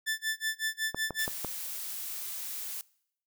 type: tone with tremolo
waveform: sawtooth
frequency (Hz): 1760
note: A6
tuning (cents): 0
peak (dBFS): -24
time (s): 0.06-1.27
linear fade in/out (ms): 20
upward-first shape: sine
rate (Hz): 5.4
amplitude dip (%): 100
type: clicks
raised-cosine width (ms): 1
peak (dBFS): -20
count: 4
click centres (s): 0.946 / 1.107 / 1.279 / 1.447
type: noise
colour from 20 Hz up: blue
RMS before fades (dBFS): -38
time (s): 1.19-2.81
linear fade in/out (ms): 0
effects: noise-tail reverb RT60 0.7 s tail -23 dB re dry